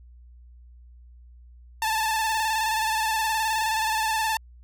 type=tone with vibrato; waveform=sawtooth; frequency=880 Hz; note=A5; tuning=in tune; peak=-19 dBFS; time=1.82-4.37 s; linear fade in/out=2 ms; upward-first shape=square; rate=19 Hz; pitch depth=35 cents each way; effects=added 60 Hz sine -46 dBFS peak until 4.63 s